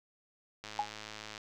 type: click train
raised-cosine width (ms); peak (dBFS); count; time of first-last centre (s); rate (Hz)
0.2; -26; 80; 0.64-1.378; 107
type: tone with exponential decay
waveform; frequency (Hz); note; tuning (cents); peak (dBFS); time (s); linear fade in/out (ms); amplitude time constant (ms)
sine; 830.6; G#5; 0; -25; 0.79-0.91; 2; 26
effects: none